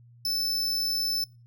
45% pulse tone, 5274 Hz, E8, in tune, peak -26 dBFS, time 0.25-1.24 s, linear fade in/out 2 ms, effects noise-tail reverb RT60 0.3 s tail -23 dB re dry + added 119 Hz sine -51 dBFS peak until 1.46 s

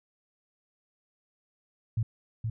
sine tone with echo, 111.9 Hz, A2, 30 cents sharp, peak -24 dBFS, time 1.97-2.03 s, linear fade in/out 5 ms, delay 470 ms, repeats 1, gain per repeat -4 dB, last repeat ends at 2.5 s, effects none

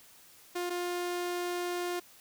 sawtooth tone pair in turn, 353.4 / 353.4 Hz, F4 / F4, +21 / +21 cents, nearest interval unison, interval 0 cents, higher neither, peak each -28 dBFS, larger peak neither, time 0.55-0.7 / 0.7-2 s, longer second, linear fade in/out 10 ms, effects white hiss -57 dBFS RMS until 2.2 s

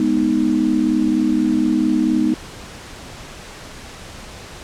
sine chord, G# minor, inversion none, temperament equal, 207.7 / 246.9 / 311.1 Hz, G#3 / B3 / D#4, 0 / 0 / 0 cents, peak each -21 / -18 / -17 dBFS, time 0-2.34 s, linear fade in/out 2 ms, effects pink hiss -36 dBFS RMS until 4.63 s + low-pass 8000 Hz 12 dB/octave

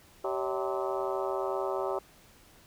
harmonic tone with a mistuned harmonic, 128.8 Hz, C3, 27 cents flat, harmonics 3 / 4 / 5 / 6 / 7 / 8 / 9 / 10, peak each -33 / -35 / -37 / -39 / -40 / -41 / -42 / -43 dBFS, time 0.24-1.99 s, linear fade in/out 5 ms, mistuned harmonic 4, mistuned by +150 cents, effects pink hiss -58 dBFS RMS until 2.66 s

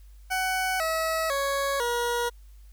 20% pulse tone with pitch steps, 750 / 645.4 / 555.4 / 478 Hz, F#5 / E5 / C#5 / A#4, +23 / -37 / +3 / +43 cents, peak -20 dBFS, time 0.3-2.3 s, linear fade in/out 20 ms, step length 500 ms, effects added 50 Hz sine -46 dBFS peak until 2.72 s + white hiss -65 dBFS RMS until 2.72 s

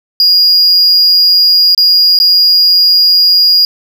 triangle tone with dropouts, 4861 Hz, D#8, 41 cents flat, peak -3 dBFS, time 0.2-3.65 s, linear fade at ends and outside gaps 1 ms, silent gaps 1.748-1.777 / 2.189-2.2 s, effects none

